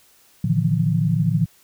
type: tone cluster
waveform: sine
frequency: 113.9 / 146.9 / 161 / 174.2 Hz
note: A#2 / D3 / E3 / F3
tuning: -40 / +1 / -41 / -4 cents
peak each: -22 dBFS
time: 0.44-1.46 s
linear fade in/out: 5 ms
effects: white hiss -55 dBFS RMS until 1.63 s